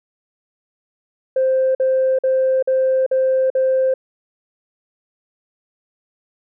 sine tone bursts, 523.3 Hz, C5, in tune, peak -12 dBFS, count 6, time 1.36-3.94 s, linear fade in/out 5 ms, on 390 ms, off 48 ms, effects tanh soft clip ceiling -10 dBFS

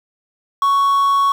triangle tone with quantisation, 1112 Hz, C#6, 5 cents sharp, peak -10 dBFS, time 0.62-1.32 s, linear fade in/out 2 ms, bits 6, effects none

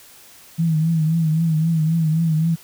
sine tone with vibrato, 160.8 Hz, E3, 43 cents flat, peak -15 dBFS, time 0.58-2.56 s, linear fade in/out 20 ms, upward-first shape triangle, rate 3.8 Hz, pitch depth 81 cents each way, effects white hiss -46 dBFS RMS until 2.63 s

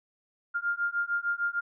sine beating tone pair, 1400 / 1406.6 Hz, F6 / F6, +4 / +12 cents, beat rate 6.6 Hz, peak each -30 dBFS, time 0.54-1.61 s, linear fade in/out 20 ms, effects none

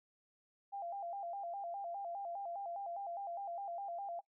sine tone with vibrato, 740 Hz, F#5, in tune, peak -40 dBFS, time 0.72-4.21 s, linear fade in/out 20 ms, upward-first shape square, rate 4.9 Hz, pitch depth 130 cents each way, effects noise-tail reverb RT60 0.1 s tail -21 dB re dry

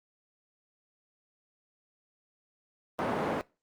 white band-pass noise, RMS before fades -31 dBFS, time 2.99-3.41 s, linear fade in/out 0 ms, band 150 to 850 Hz, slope 12 dB/octave, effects noise-tail reverb RT60 0.3 s tail -22 dB re dry + Opus 32 kbps

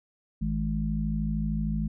harmonic tone, 53.2 Hz, G#1, 42 cents sharp, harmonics 1 / 3 / 4, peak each -30 / -30 / -30 dBFS, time 0.41-1.88 s, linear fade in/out 10 ms, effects none

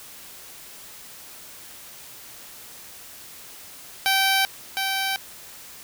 10% pulse tone with echo, 775 Hz, G5, 20 cents flat, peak -10 dBFS, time 4.06-4.45 s, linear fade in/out 0 ms, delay 710 ms, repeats 1, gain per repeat -5 dB, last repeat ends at 5.16 s, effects white hiss -43 dBFS RMS until 5.83 s

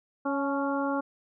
harmonic tone with a mistuned harmonic, 277.5 Hz, C#4, 2 cents sharp, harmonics 1 / 2 / 3 / 4 / 5, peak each -29 / -32 / -34 / -35 / -36 dBFS, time 0.25-1.01 s, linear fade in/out 10 ms, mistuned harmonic 3, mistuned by +35 cents, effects none

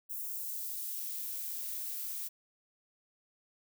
violet noise with high-pass filter sweep, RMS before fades -39 dBFS, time 0.09-2.29 s, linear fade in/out 20 ms, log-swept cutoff 9500 to 280 Hz, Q 0.73, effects none

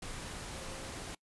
sine tone in noise, 532 Hz, C5, 29 cents sharp, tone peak -51 dBFS, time 0.55-0.91 s, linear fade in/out 5 ms, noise pink, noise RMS -43 dBFS, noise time 0.02-1.15 s, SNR -11 dB, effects noise-tail reverb RT60 0.1 s tail -23 dB re dry + resampled to 24000 Hz

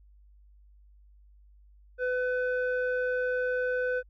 square tone with low-pass filter, 502 Hz, B4, 28 cents sharp, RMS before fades -29 dBFS, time 1.98-4.03 s, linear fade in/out 50 ms, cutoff 1300 Hz, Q 3.6, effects added 50 Hz sine -54 dBFS peak until 4.09 s

